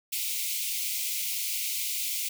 white high-pass noise, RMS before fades -31 dBFS, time 0.12-2.29 s, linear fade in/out 10 ms, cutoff 2100 Hz, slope 96 dB/octave, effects none

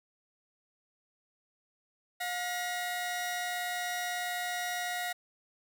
sawtooth tone pair together, 716 / 1909.8 Hz, F5 / A#6, +43 / +41 cents, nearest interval octave + perfect fourth, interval 1698 cents, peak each -31 / -33 dBFS, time 2.2-5.13 s, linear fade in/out 10 ms, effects none

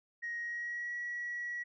sine tone with pitch glide, 1881 to 1926.1 Hz, A#6 to B6, +15 to -44 cents, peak -35 dBFS, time 0.22-1.64 s, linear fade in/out 20 ms, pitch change +41 cents, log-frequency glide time 0.39-0.94 s, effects tanh soft clip ceiling -32 dBFS

